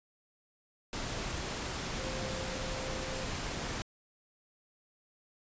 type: tone in noise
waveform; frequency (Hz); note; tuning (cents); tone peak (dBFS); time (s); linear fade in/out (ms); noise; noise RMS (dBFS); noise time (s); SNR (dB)
sine; 523; C5; -1; -42; 1.99-3.25; 0; pink; -37; 0.93-3.82; -8
effects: resampled to 16000 Hz